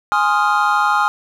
triangle chord, F minor seventh, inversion first, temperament equal, 830.6 / 1046.5 / 1244.5 / 1396.9 Hz, Ab5 / C6 / Eb6 / F6, 0 / 0 / 0 / 0 cents, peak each -16 / -19 / -16 / -17 dBFS, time 0.12-1.08 s, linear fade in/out 0 ms, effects none

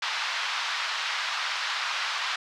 pink band-pass noise, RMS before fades -30 dBFS, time 0.02-2.36 s, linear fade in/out 5 ms, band 1000 to 4900 Hz, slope 24 dB/octave, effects none

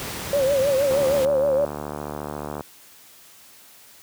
pink noise, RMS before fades -31 dBFS, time 0-1.25 s, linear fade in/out 0 ms
sine tone with vibrato, 548 Hz, C#5, 20 cents flat, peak -17 dBFS, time 0.33-1.65 s, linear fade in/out 2 ms, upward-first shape triangle, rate 6.4 Hz, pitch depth 110 cents each way
click train, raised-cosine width 1 ms, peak -16 dBFS, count 127, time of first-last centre 0.91-2.608 s, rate 74.2 Hz
effects white hiss -49 dBFS RMS until 4.02 s + high-pass 80 Hz 12 dB/octave

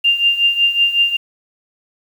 sine tone with tremolo, 2794 Hz, F7, in tune, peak -8 dBFS, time 0.04-1.17 s, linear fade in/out 10 ms, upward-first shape triangle, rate 5.4 Hz, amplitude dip 80%, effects 7-bit

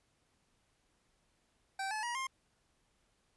25% pulse tone with pitch steps, 776 / 861 / 955.4 / 1060 Hz, G5 / A5 / A#5 / C6, -18 / -38 / +42 / +22 cents, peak -32 dBFS, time 1.79-2.27 s, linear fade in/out 5 ms, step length 120 ms, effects pink hiss -75 dBFS RMS until 3.36 s + resampled to 24000 Hz

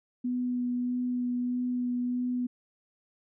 sine tone with vibrato, 246.9 Hz, B3, in tune, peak -27 dBFS, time 0.24-2.47 s, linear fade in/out 10 ms, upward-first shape sine, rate 1.6 Hz, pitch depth 11 cents each way, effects none

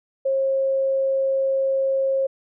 sine tone, 538 Hz, C5, 48 cents sharp, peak -18 dBFS, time 0.25-2.27 s, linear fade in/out 10 ms, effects none

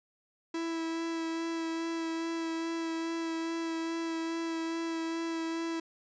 45% pulse tone with vibrato, 329.1 Hz, E4, 3 cents flat, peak -32 dBFS, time 0.54-5.8 s, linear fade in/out 5 ms, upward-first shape sine, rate 2.4 Hz, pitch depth 13 cents each way, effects resampled to 16000 Hz

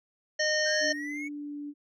harmonic tone, 613 Hz, D#5, 26 cents flat, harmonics 1 / 3 / 5 / 7 / 9 / 10, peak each -29 / -28 / -39 / -36 / -33 / -36 dBFS, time 0.39-0.93 s, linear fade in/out 10 ms
triangle exponential sweep, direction up, 1555 to 2251 Hz, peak -34 dBFS, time 0.65-1.29 s, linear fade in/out 20 ms
sine tone with pitch glide, 293.7 to 291 Hz, D4 to D4, 0 to -16 cents, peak -35 dBFS, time 0.8-1.74 s, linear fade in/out 50 ms, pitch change -16 cents, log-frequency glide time 1.14-1.57 s
effects none

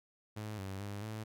sawtooth tone with pitch steps, 106.8 / 96.5 / 101.5 / 108.8 Hz, G#2 / G2 / G#2 / A2, +49 / -27 / -39 / -19 cents, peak -36 dBFS, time 0.36-1.24 s, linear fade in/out 10 ms, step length 220 ms, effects none

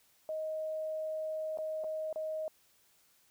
sine tone with dropouts, 627 Hz, D#5, 13 cents sharp, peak -34 dBFS, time 0.29-2.48 s, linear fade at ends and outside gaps 1 ms, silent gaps 1.574-1.586 / 1.838-1.843 / 2.128-2.159 s, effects white hiss -68 dBFS RMS until 3.3 s

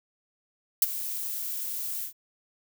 violet noise with ADSR envelope, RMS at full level -17 dBFS, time 0.82-2.13 s, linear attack 4 ms, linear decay 26 ms, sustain -16 dB, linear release 100 ms, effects none

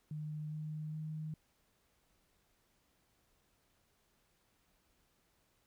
sine tone with pitch steps, 152.3 / 153.89 / 155.5 Hz, D#3 / D#3 / D#3, -37 / -19 / -1 cents, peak -39 dBFS, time 0.11-1.34 s, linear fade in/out 2 ms, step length 410 ms, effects pink hiss -75 dBFS RMS until 5.66 s

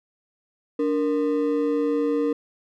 triangle ring-modulated tone, 378.2 Hz, F#4, 38 cents sharp, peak -15 dBFS, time 0.79-2.33 s, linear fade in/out 5 ms, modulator 87.7 Hz, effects none

